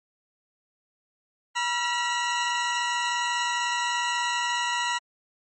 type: tone pair together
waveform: 20% pulse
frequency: 965 / 1363.1 Hz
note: B5 / F6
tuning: -40 / -42 cents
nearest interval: tritone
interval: 598 cents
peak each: -20 / -27 dBFS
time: 1.55-4.99 s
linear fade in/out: 20 ms
effects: MP3 32 kbps